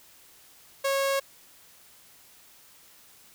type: tone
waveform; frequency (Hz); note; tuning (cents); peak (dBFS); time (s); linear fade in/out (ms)
sawtooth; 548; C#5; -20; -20; 0.84-1.2; 10
effects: white hiss -55 dBFS RMS until 3.34 s